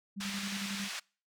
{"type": "tone with tremolo", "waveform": "sine", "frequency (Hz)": 198.6, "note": "G3", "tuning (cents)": 23, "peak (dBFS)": -36, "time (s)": [0.16, 0.89], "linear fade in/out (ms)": 20, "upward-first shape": "square", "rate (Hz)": 11, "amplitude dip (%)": 50}
{"type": "band-pass noise", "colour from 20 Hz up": "pink", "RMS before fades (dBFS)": -40, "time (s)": [0.2, 1], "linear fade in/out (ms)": 10, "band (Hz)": [1700, 6300], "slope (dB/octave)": 12}
{"effects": ["noise-tail reverb RT60 0.4 s tail -26 dB re dry"]}